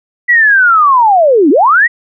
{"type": "linear two-way sweep", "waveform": "sine", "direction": "down then up", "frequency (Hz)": [1975.5, 261.6, 1974], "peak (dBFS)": -4, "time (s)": [0.28, 1.88], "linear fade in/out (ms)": 20, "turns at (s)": 1.5, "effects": []}